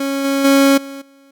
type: tone with level steps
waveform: 30% pulse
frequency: 275.3 Hz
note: C#4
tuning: 12 cents flat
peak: -15 / -12 / -6 / -26 / -43 dBFS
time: 0-1.31 s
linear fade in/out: 5 ms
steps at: 0.24 / 0.44 / 0.77 / 1.01 s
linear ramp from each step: 10 ms
effects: none